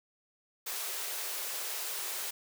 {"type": "high-pass noise", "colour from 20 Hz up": "white", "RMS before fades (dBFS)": -37, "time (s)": [0.66, 2.31], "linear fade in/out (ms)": 10, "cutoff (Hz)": 350, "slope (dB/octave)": 96, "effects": []}